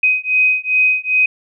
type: beating tone pair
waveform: sine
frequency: 2512 / 2514.5 Hz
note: D#7 / D#7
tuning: +16 / +18 cents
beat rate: 2.5 Hz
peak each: -15 dBFS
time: 0.03-1.26 s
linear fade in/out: 5 ms
effects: none